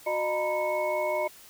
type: tone cluster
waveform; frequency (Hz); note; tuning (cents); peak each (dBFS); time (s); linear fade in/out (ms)
sine; 365 / 610 / 926 / 991 / 2196; F#4 / D#5 / A#5 / B5 / C#7; -24 / -34 / -12 / +6 / -17; -36 / -27 / -34 / -35 / -35; 0.06-1.28; 10
effects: white hiss -51 dBFS RMS until 1.49 s